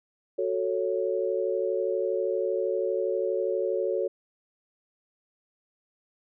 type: chord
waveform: sine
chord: F# minor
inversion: none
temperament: equal with one note detuned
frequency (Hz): 370 / 442.5 / 554.4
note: F#4 / A4 / C#5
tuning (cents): 0 / +10 / 0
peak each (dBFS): -29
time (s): 0.38-4.08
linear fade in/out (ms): 10
effects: none